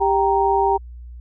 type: tone cluster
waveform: sine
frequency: 395.3 / 781 / 932 Hz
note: G4 / G5 / A#5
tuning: +15 / -7 / -1 cents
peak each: -19 dBFS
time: 0-0.78 s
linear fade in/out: 20 ms
effects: added 60 Hz sine -34 dBFS peak until 1.2 s